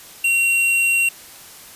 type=tone with hard clipping; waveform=sine; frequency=2744 Hz; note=F7; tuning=31 cents flat; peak=-16 dBFS; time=0.24-1.09 s; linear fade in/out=5 ms; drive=11 dB; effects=white hiss -41 dBFS RMS until 1.75 s + resampled to 32000 Hz